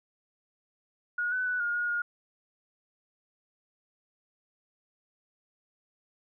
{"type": "tone with pitch steps", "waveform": "sine", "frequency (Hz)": [1444, 1504, 1486, 1423, 1439, 1427], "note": ["F#6", "F#6", "F#6", "F6", "F#6", "F6"], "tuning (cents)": [-43, 28, 7, 32, -49, 37], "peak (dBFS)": -27, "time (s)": [1.18, 2.02], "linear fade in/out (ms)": 5, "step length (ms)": 140, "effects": []}